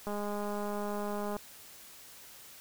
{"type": "click train", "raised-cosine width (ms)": 1, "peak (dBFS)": -24, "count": 268, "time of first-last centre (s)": [0.07, 1.366], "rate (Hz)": 206, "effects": ["white hiss -52 dBFS RMS until 2.6 s"]}